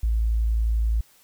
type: tone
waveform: sine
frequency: 55.7 Hz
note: A1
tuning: 22 cents sharp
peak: -19 dBFS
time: 0.03-1.01 s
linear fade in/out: 5 ms
effects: white hiss -57 dBFS RMS until 1.23 s